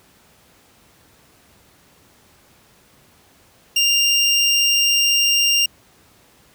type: tone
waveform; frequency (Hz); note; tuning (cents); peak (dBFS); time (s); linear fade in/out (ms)
25% pulse; 2794; F7; 0; -10; 3.76-5.66; 5
effects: pink hiss -53 dBFS RMS until 6.54 s + high-pass 60 Hz 12 dB/octave